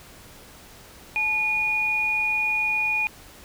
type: tone pair together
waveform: sine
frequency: 865.9 / 2449 Hz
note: A5 / D#7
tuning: -28 / -28 cents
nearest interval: octave + tritone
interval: 1800 cents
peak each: -32 / -21 dBFS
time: 1.16-3.07 s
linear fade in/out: 0 ms
effects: pink hiss -47 dBFS RMS until 3.44 s